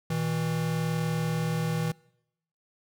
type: tone pair together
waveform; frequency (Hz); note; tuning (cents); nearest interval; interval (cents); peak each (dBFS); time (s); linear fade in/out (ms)
square; 121 / 161.52; B2 / E3; -35 / -35; perfect fourth; 500; -34 / -28; 0.1-1.92; 5
effects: noise-tail reverb RT60 0.8 s tail -24 dB re dry